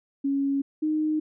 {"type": "tone pair in turn", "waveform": "sine", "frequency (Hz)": [277, 308.5], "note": ["C#4", "D#4"], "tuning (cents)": [-1, -15], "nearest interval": "major second", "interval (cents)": 186, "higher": "second", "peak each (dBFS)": -22, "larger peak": "neither", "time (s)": [[0.24, 0.62], [0.82, 1.2]], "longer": "neither", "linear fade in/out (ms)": 10, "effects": []}